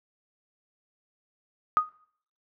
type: tone with exponential decay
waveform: sine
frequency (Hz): 1242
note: D#6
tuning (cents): -3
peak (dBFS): -14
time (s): 1.77-1.89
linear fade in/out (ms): 0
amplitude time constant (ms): 26
effects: noise-tail reverb RT60 0.6 s tail -23 dB re dry